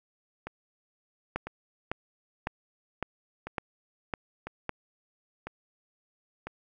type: two click trains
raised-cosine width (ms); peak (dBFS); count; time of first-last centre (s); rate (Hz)
0.5; -22 / -15; 7 / 7; 0.47-6.47 / 1.36-4.693; 1 / 1.8
effects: none